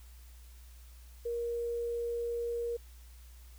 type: tone with quantisation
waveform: sine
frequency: 471.3 Hz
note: A#4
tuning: 19 cents sharp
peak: -32 dBFS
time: 1.25-2.77 s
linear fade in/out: 10 ms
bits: 10
effects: added 60 Hz sine -50 dBFS peak until 3.58 s + white hiss -62 dBFS RMS until 3.58 s